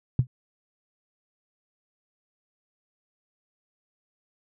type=tone with exponential decay; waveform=sine; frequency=125.5 Hz; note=B2; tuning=28 cents sharp; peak=-12 dBFS; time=0.19-0.27 s; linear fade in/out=2 ms; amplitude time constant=17 ms; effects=none